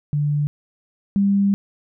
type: tone pair in turn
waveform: sine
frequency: 146.83 / 199.04 Hz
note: D3 / G3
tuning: 0 / +27 cents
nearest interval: perfect fourth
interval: 527 cents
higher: second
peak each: -17 / -14 dBFS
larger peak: second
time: 0.13-0.47 / 1.16-1.54 s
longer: second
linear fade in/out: 0 ms
effects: none